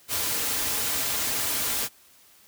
white noise with comb filter, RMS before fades -27 dBFS, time 0.08-1.89 s, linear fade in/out 50 ms, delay 5.4 ms, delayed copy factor -0.5, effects white hiss -56 dBFS RMS until 2.47 s

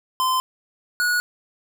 square tone pair in turn, 1031 / 1458.1 Hz, C6 / F#6, -26 / -26 cents, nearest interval tritone, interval 600 cents, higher second, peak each -19 dBFS, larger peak neither, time 0.2-0.4 / 1-1.2 s, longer neither, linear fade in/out 0 ms, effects none

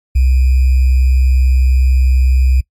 sine tone with sample-and-hold, 64.4 Hz, C2, 27 cents flat, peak -7 dBFS, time 0.15-2.61 s, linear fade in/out 10 ms, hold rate 2450 Hz, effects noise-tail reverb RT60 0.1 s tail -23 dB re dry + MP3 64 kbps

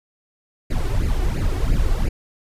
brown noise with flanger, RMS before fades -19 dBFS, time 0.7-2.09 s, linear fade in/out 10 ms, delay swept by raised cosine 0.42 to 2.72 ms, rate 2.9 Hz, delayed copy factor +0.8, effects resampled to 32000 Hz

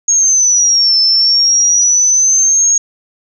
sine exponential two-way sweep, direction down then up, 6600 to 5274 to 6600 Hz, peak -7 dBFS, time 0.08-2.78 s, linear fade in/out 5 ms, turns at 1 s, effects none

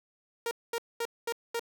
sawtooth tone bursts, 466.2 Hz, A#4, in tune, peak -26 dBFS, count 5, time 0.46-1.595 s, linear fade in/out 2 ms, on 51 ms, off 220 ms, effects none

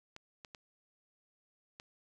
clicks, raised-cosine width 0.2 ms, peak -30 dBFS, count 4, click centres 0.164 / 0.448 / 0.548 / 1.799 s, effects none

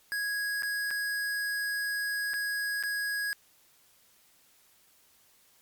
square tone with dropouts, 1658 Hz, G#6, 3 cents flat, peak -30 dBFS, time 0.12-3.33 s, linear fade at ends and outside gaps 0 ms, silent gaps 0.623-0.632 / 0.906-0.911 / 2.335-2.34 / 2.827-2.836 s, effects white hiss -63 dBFS RMS until 5.61 s + MP3 96 kbps

